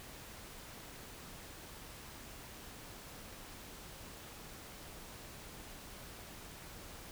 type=silence; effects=pink hiss -51 dBFS RMS until 7.11 s